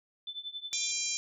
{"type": "tone with tremolo", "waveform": "sine", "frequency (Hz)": 3520, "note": "A7", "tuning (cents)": 0, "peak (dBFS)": -34, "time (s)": [0.27, 0.91], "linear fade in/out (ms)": 2, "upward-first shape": "triangle", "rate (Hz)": 11, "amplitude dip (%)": 95}
{"type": "harmonic tone", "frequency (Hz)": 798, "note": "G5", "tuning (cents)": 31, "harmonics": [3, 4, 5, 6, 7, 8, 9], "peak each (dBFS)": [-40, -44, -40, -42, -36, -37, -36], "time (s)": [0.73, 1.17], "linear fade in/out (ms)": 0}
{"effects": []}